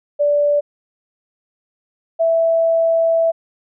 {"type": "tone pair in turn", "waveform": "sine", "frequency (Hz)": [583, 659.4], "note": ["D5", "E5"], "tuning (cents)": [-13, 0], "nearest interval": "major second", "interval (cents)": 213, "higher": "second", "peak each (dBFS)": -12, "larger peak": "neither", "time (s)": [[0.19, 0.61], [2.19, 3.32]], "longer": "second", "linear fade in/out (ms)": 20, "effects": []}